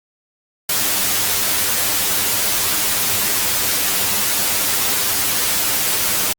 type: noise with comb filter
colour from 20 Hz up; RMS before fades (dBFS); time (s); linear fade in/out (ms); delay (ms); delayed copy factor
white; -18; 0.69-6.33; 5; 10; +0.8
effects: Opus 48 kbps